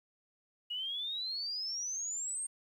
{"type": "exponential sweep", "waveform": "sine", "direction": "up", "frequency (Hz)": [2873, 8700], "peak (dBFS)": -35, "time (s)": [0.7, 2.47], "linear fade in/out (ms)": 10, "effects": ["11-bit"]}